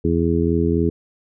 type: harmonic tone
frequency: 83.7 Hz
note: E2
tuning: 27 cents sharp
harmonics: 1 / 2 / 3 / 4 / 5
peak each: -22 / -22 / -22 / -22 / -22 dBFS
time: 0.04-0.9 s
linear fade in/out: 10 ms
effects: none